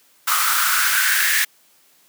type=noise with high-pass filter sweep; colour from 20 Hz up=white; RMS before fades=-18 dBFS; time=0.27-1.45 s; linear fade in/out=10 ms; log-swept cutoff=1200 to 1800 Hz; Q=7.1; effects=white hiss -56 dBFS RMS until 2.08 s + high-pass 150 Hz 12 dB/octave